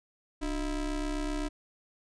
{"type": "ring-modulated tone", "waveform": "square", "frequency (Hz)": 164.9, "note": "E3", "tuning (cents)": 1, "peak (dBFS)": -28, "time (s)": [0.41, 1.49], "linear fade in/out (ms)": 20, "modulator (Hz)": 131, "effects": ["resampled to 22050 Hz"]}